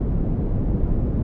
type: low-pass noise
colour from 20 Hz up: pink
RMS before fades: -21 dBFS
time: 0-1.23 s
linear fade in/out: 10 ms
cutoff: 270 Hz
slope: 12 dB/octave
effects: none